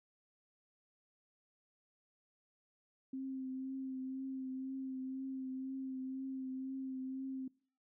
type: tone with vibrato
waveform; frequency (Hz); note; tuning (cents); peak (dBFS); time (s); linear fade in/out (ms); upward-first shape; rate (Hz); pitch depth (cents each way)
sine; 263.4; C4; +12; -39; 3.13-7.48; 5; triangle; 2; 25
effects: noise-tail reverb RT60 0.5 s tail -25 dB re dry